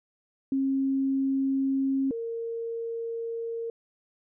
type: tone pair in turn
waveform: sine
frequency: 270 / 460.4 Hz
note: C#4 / A#4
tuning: -45 / -22 cents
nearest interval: major sixth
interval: 923 cents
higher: second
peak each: -23 / -30 dBFS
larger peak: first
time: 0.52-2.11 / 2.11-3.7 s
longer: neither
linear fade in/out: 2 ms
effects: none